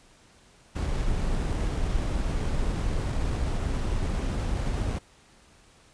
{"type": "noise with sample-and-hold", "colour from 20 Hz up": "brown", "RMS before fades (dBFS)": -27, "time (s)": [0.75, 4.99], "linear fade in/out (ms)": 10, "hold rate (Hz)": 8820, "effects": ["pink hiss -57 dBFS RMS until 5.93 s", "resampled to 22050 Hz"]}